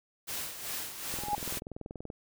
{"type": "noise with tremolo", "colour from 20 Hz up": "white", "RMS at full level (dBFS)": -36, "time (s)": [0.27, 1.6], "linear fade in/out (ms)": 20, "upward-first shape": "sine", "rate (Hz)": 2.6, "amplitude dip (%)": 60}
{"type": "tone with exponential growth", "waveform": "sine", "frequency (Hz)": 829, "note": "G#5", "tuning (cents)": -3, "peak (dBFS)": -24, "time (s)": [1.11, 1.35], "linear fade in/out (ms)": 2, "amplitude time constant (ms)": 51}
{"type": "click train", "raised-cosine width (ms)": 2, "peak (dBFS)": -27, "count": 21, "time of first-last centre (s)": [1.14, 2.102], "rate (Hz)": 20.8}
{"effects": []}